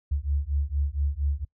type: beating tone pair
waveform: sine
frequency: 69.3 / 73.6 Hz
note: C#2 / D2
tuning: 0 / +4 cents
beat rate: 4.3 Hz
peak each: -27 dBFS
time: 0.11-1.45 s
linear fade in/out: 10 ms
effects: noise-tail reverb RT60 0.1 s tail -23 dB re dry